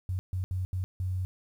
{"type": "tone bursts at uneven times", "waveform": "sine", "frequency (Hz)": 92.5, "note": "F#2", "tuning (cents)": 0, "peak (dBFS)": -28, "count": 5, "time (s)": [[0.09, 0.19], [0.33, 0.44], [0.51, 0.65], [0.73, 0.84], [1, 1.25]], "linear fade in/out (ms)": 0, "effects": ["10-bit"]}